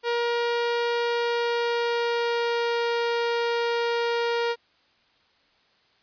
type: tone with pitch glide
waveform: sawtooth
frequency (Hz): 473.5 to 470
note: A#4 to A#4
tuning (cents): +27 to +14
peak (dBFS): -19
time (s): 0.03-4.56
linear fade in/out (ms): 50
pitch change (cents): -13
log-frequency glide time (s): 0.95-2.85
effects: white hiss -63 dBFS RMS until 6.02 s + resampled to 11025 Hz